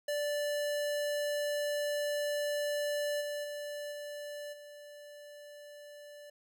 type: tone with level steps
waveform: square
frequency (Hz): 585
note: D5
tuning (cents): -7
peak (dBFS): -32 / -36 / -39 / -41 / -49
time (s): 0.08-6.3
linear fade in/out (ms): 5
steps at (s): 3.2 / 3.43 / 3.91 / 4.52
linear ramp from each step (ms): 20
effects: none